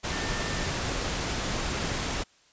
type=tone in noise; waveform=sine; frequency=1796 Hz; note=A6; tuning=35 cents sharp; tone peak=-38 dBFS; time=0.11-0.67 s; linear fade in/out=20 ms; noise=pink; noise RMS=-30 dBFS; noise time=0.03-2.24 s; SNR=-11 dB; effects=white hiss -61 dBFS RMS until 2.52 s + resampled to 16000 Hz